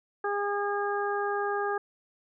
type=harmonic tone; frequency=406.9 Hz; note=G#4; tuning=35 cents flat; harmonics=1 / 2 / 3 / 4; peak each=-30 / -32 / -34 / -35 dBFS; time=0.24-1.78 s; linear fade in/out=5 ms; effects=none